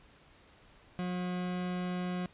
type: tone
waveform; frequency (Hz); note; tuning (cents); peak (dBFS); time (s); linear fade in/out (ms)
40% pulse; 180.2; F#3; -45; -32; 0.99-2.26; 0
effects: pink hiss -60 dBFS RMS until 2.33 s + resampled to 8000 Hz